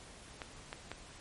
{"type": "clicks", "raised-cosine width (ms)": 0.3, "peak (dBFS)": -24, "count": 3, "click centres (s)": [0.418, 0.729, 0.916], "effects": ["pink hiss -53 dBFS RMS until 1.2 s", "MP3 48 kbps"]}